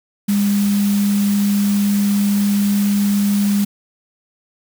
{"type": "tone in noise", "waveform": "sine", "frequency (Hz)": 202.7, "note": "G#3", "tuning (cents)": -42, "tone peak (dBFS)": -13, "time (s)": [0.28, 3.65], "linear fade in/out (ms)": 10, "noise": "white", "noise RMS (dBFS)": -29, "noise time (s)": [0.28, 3.65], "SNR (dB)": 13, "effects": []}